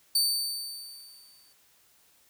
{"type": "tone with exponential decay", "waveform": "sawtooth", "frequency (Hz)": 4568, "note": "D8", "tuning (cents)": -49, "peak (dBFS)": -18, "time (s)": [0.15, 1.53], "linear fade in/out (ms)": 5, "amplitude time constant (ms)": 300, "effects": ["white hiss -63 dBFS RMS until 2.29 s"]}